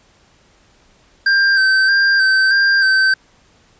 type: tone with vibrato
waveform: square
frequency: 1568 Hz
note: G6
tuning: in tune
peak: -11 dBFS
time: 1.26-3.14 s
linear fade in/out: 5 ms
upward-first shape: square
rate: 1.6 Hz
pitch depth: 25 cents each way
effects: pink hiss -53 dBFS RMS until 3.79 s + resampled to 16000 Hz